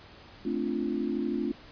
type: chord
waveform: sine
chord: D minor seventh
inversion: second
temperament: equal with one note detuned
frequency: 220 / 261.6 / 293.7 / 346.4 Hz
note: A3 / C4 / D4 / F4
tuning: 0 / 0 / 0 / -14 cents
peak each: -33 dBFS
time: 0.45-1.52 s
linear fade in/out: 5 ms
effects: pink hiss -51 dBFS RMS until 1.71 s + resampled to 11025 Hz